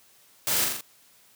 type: noise with echo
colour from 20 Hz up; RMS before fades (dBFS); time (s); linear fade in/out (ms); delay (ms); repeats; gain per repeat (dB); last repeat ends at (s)
white; -26; 0.47-0.64; 0; 42; 4; -3; 0.808
effects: white hiss -58 dBFS RMS until 1.35 s + high-pass 80 Hz 12 dB/octave